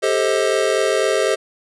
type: chord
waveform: square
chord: A half-diminished seventh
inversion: third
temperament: just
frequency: 396 / 440 / 528 / 633.6 Hz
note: G4 / A4 / C5 / Eb5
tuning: +18 / 0 / +16 / +31 cents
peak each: -22 dBFS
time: 0.02-1.36 s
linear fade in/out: 20 ms
effects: resampled to 24000 Hz